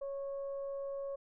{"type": "tone with frequency modulation", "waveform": "sine", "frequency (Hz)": 554.4, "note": "C#5", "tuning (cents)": 0, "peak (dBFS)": -37, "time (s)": [0.01, 1.16], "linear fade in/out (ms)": 10, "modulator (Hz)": 546, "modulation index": 0.3, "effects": []}